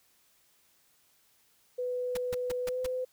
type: tone with pitch glide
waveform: sine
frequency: 497.2 to 508.5 Hz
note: B4 to C5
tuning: +12 to -50 cents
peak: -30 dBFS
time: 1.78-3.05 s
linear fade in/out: 10 ms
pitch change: +38 cents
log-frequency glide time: 2.63-2.81 s
type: noise bursts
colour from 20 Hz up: pink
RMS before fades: -38 dBFS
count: 5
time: 2.15-2.865 s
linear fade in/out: 5 ms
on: 23 ms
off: 150 ms
effects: white hiss -67 dBFS RMS until 3.12 s